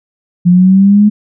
sine linear sweep, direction up, 174.3 to 211.8 Hz, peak -3 dBFS, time 0.45-1.1 s, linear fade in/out 20 ms, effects none

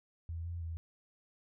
sine tone with pitch steps, 83.1 / 85.6 / 82.5 Hz, E2 / F2 / E2, +15 / -34 / +2 cents, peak -37 dBFS, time 0.29-0.77 s, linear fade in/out 0 ms, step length 160 ms, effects none

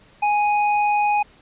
square tone, 830.6 Hz, G#5, in tune, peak -17 dBFS, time 0.22-1.23 s, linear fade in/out 10 ms, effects pink hiss -52 dBFS RMS until 1.41 s + resampled to 8000 Hz

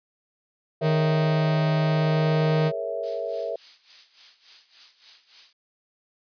45% pulse tone, 155.56 Hz, D#3, in tune, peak -20 dBFS, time 0.81-2.72 s, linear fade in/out 50 ms
sine chord, A# half-diminished seventh, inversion third, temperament equal, 415.3 / 466.2 / 554.4 / 659.3 Hz, G#4 / A#4 / C#5 / E5, 0 / 0 / 0 / 0 cents, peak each -36 / -32 / -33 / -30 dBFS, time 0.81-3.56 s, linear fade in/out 5 ms
violet noise with tremolo, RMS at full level -33 dBFS, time 3.03-5.53 s, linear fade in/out 5 ms, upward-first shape sine, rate 3.5 Hz, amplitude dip 80%
effects resampled to 11025 Hz

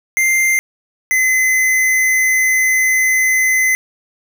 square tone pair in turn, 2093 / 2040 Hz, C7 / C7, 0 / -44 cents, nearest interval unison, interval 44 cents, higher first, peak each -12 dBFS, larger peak neither, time 0.17-0.59 / 1.11-3.75 s, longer second, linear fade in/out 0 ms, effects none

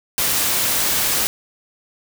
white noise, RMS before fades -19 dBFS, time 0.18-1.27 s, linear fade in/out 0 ms, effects none

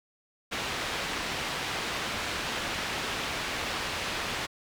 white low-pass noise, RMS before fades -33 dBFS, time 0.51-4.47 s, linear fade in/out 20 ms, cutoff 3200 Hz, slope 12 dB/octave, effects none

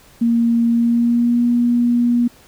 sine tone with pitch glide, 233.1 to 239.9 Hz, A#3 to A#3, 0 to +50 cents, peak -12 dBFS, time 0.21-2.28 s, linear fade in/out 10 ms, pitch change +50 cents, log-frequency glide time 0.68-1.44 s, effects pink hiss -48 dBFS RMS until 2.47 s

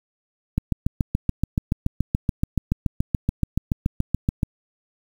click train, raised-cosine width 5 ms, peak -7 dBFS, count 28, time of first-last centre 0.58-4.432 s, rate 7.01 Hz, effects 7-bit

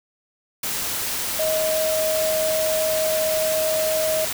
sine tone in noise, 630 Hz, D#5, 21 cents sharp, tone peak -20 dBFS, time 1.39-4.25 s, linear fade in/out 5 ms, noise white, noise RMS -26 dBFS, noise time 0.63-4.33 s, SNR +3 dB, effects none

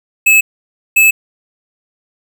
square tone pair in turn, 2596 / 2606 Hz, E7 / E7, -27 / -20 cents, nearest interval unison, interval 7 cents, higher second, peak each -6 dBFS, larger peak neither, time 0.26-0.41 / 0.96-1.11 s, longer neither, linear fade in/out 10 ms, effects none

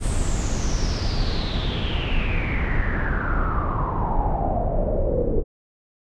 brown noise with low-pass filter sweep, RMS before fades -22 dBFS, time 0-5.44 s, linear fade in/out 50 ms, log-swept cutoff 8900 to 440 Hz, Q 7.8, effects none

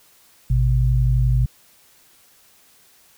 sine tone pair together, 54.14 / 125.9 Hz, A1 / B2, -27 / +34 cents, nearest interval octave + minor third, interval 1461 cents, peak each -17 dBFS, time 0.5-1.46 s, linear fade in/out 5 ms, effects white hiss -54 dBFS RMS until 3.17 s

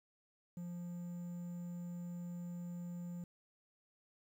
triangle tone with quantisation, 174.61 Hz, F3, in tune, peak -40 dBFS, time 0.57-3.24 s, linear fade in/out 2 ms, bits 11, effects none

